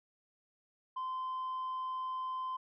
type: tone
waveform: sine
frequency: 1033 Hz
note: C6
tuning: 22 cents flat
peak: -33 dBFS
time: 0.96-2.57 s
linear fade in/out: 10 ms
effects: tanh soft clip ceiling -34 dBFS

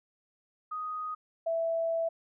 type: tone pair in turn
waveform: sine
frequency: 1247 / 660.6 Hz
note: D#6 / E5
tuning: +3 / +4 cents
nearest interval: major seventh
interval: 1099 cents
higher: first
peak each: -33 / -27 dBFS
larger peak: second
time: 0.71-1.15 / 1.46-2.09 s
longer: second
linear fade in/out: 10 ms
effects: none

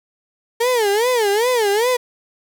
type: tone with vibrato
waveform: 35% pulse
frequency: 450 Hz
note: A4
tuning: 39 cents sharp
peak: -13 dBFS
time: 0.6-1.97 s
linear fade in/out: 10 ms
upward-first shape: sine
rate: 2.5 Hz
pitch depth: 210 cents each way
effects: none

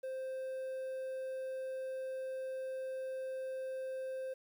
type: tone with quantisation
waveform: triangle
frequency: 523.3 Hz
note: C5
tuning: in tune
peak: -36 dBFS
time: 0.03-4.34 s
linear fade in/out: 10 ms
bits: 11
effects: none

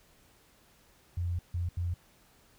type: tone bursts at uneven times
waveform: sine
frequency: 87.31 Hz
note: F2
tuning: in tune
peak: -29 dBFS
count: 3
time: 1.17-1.39 / 1.54-1.69 / 1.77-1.94 s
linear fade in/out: 5 ms
effects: pink hiss -63 dBFS RMS until 2.58 s

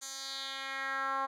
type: tone with band-pass filter sweep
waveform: 10% pulse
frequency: 270.1 Hz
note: C#4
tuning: 45 cents flat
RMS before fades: -37 dBFS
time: 0.01-1.27 s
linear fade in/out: 20 ms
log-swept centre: 7000 to 990 Hz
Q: 2.5
effects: none

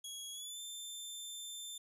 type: tone with pitch glide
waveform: 20% pulse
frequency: 3322 to 3560 Hz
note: G#7 to A7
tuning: 0 to +20 cents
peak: -38 dBFS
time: 0.04-1.78 s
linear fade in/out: 5 ms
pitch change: +120 cents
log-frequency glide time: 0.32-0.6 s
effects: none

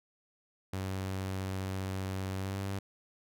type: tone with pitch glide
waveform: sawtooth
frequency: 95.2 to 97.88 Hz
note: F#2 to G2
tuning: +50 to -2 cents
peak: -30 dBFS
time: 0.73-2.79 s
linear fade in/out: 5 ms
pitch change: +48 cents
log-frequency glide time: 2.37-2.59 s
effects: none

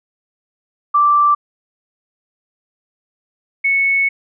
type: tone pair in turn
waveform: sine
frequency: 1172 / 2208 Hz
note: D6 / C#7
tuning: -4 / -7 cents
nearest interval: major seventh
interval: 1097 cents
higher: second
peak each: -9 / -12 dBFS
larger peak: first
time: 0.94-1.35 / 3.64-4.09 s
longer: second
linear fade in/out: 10 ms
effects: none

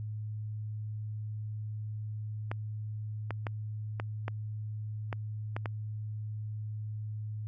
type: clicks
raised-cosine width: 0.5 ms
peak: -20 dBFS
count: 8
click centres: 2.515 / 3.307 / 3.468 / 3.999 / 4.281 / 5.128 / 5.565 / 5.658 s
effects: added 107 Hz sine -35 dBFS peak until 7.47 s

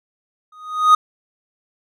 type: tone with exponential growth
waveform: triangle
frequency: 1244.5 Hz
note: D#6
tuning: in tune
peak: -3 dBFS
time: 0.52-0.95 s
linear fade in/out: 5 ms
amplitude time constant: 93 ms
effects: none

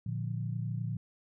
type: chord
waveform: sine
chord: Bb major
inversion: none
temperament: equal with one note detuned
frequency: 115 / 146.83 / 174.61 Hz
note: Bb2 / D3 / F3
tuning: -23 / 0 / 0 cents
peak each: -34 / -38 / -39 dBFS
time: 0.06-0.97 s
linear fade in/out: 5 ms
effects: none

